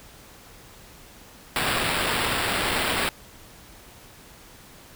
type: noise with sample-and-hold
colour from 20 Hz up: violet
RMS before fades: -25 dBFS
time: 1.56-3.09 s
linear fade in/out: 0 ms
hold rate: 6300 Hz
effects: pink hiss -48 dBFS RMS until 4.95 s